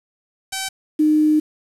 5% pulse / sine tone pair in turn, 769 / 305.9 Hz, G5 / D#4, -33 / -29 cents, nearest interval octave + major third, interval 1596 cents, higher first, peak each -12 dBFS, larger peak neither, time 0.52-0.69 / 0.99-1.4 s, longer second, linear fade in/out 10 ms, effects resampled to 32000 Hz + 7-bit

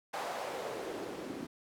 white noise with band-pass filter sweep, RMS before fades -40 dBFS, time 0.13-1.47 s, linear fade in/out 10 ms, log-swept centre 790 to 260 Hz, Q 2.2, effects none

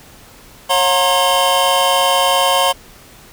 square tone cluster, 547 / 718 / 926 / 1070 / 3080 Hz, C#5 / F5 / A#5 / C6 / G7, -23 / +48 / -12 / +38 / -31 cents, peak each -19 dBFS, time 0.69-2.73 s, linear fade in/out 20 ms, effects pink hiss -42 dBFS RMS until 3.32 s

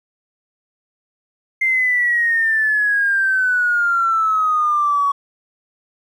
triangle exponential sweep, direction down, 2100 to 1119 Hz, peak -10 dBFS, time 1.61-5.12 s, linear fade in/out 10 ms, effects tanh soft clip ceiling -12 dBFS

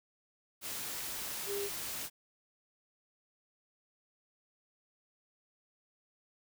sine tone in noise, 402 Hz, G4, 44 cents sharp, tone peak -35 dBFS, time 1.46-1.7 s, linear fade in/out 50 ms, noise white, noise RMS -40 dBFS, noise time 0.61-2.1 s, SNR +2 dB, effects none

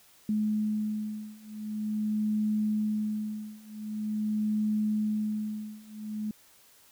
sine beating tone pair, 212.9 / 213.35 Hz, G#3 / G#3, +43 / +47 cents, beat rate 0.45 Hz, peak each -31 / -30 dBFS, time 0.29-6.31 s, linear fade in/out 2 ms, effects white hiss -59 dBFS RMS until 6.91 s

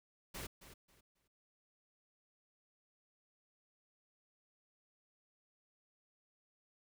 pink noise with echo, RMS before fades -45 dBFS, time 0.34-0.47 s, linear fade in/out 10 ms, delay 270 ms, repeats 3, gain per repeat -12 dB, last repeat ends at 1.28 s, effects none

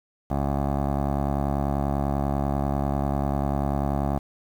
15% pulse tone with low-pass filter, 70.2 Hz, C#2, 22 cents sharp, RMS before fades -25 dBFS, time 0.3-4.19 s, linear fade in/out 10 ms, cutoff 840 Hz, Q 2.5, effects 8-bit

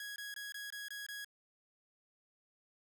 sawtooth tone bursts, 1661.2 Hz, G#6, in tune, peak -39 dBFS, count 7, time 0-1.246 s, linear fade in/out 2 ms, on 160 ms, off 21 ms, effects none

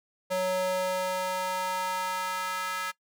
square tone with high-pass filter sweep, 185 Hz, F#3, in tune, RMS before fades -30 dBFS, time 0.3-2.92 s, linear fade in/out 20 ms, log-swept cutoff 480 to 1400 Hz, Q 2.3, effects noise-tail reverb RT60 0.1 s tail -20 dB re dry

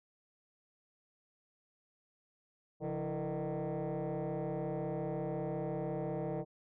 sine tone with frequency modulation, 138.8 Hz, C#3, 3 cents sharp, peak -32 dBFS, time 2.8-6.45 s, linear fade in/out 50 ms, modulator 156 Hz, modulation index 3.7, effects tanh soft clip ceiling -33 dBFS

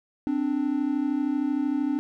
triangle tone pair together, 261.6 / 294.6 Hz, C4 / D4, 0 / +6 cents, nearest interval major second, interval 206 cents, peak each -25 / -23 dBFS, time 0.27-1.99 s, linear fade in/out 0 ms, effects none

